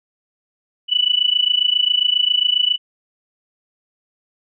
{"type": "tone with amplitude modulation", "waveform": "sine", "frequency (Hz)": 2966, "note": "F#7", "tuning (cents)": 4, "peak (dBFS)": -10, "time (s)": [0.88, 2.78], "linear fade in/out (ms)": 50, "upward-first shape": "sine", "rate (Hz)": 27.4, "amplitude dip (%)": 90, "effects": []}